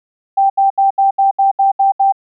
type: tone bursts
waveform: sine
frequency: 784 Hz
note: G5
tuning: in tune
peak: -8 dBFS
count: 9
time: 0.37-2.124 s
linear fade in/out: 10 ms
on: 130 ms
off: 73 ms
effects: none